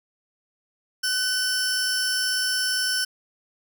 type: tone pair together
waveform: sawtooth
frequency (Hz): 1510 / 5381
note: F#6 / E8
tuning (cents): +35 / +35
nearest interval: octave + minor seventh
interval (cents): 2200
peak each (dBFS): -22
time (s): 1.03-3.05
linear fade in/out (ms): 10
effects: none